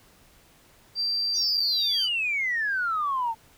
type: tone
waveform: sine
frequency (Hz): 4699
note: D8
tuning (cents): 0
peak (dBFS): -23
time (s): 0.95-2.09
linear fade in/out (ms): 50
type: exponential sweep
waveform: sine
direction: down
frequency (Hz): 6000 to 880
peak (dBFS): -23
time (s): 1.33-3.35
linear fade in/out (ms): 50
effects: tanh soft clip ceiling -18 dBFS + pink hiss -57 dBFS RMS until 3.57 s